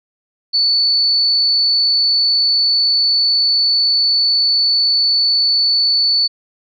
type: tone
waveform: sine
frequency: 4471 Hz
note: C#8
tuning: 14 cents sharp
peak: -11 dBFS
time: 0.53-6.28 s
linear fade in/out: 20 ms
effects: none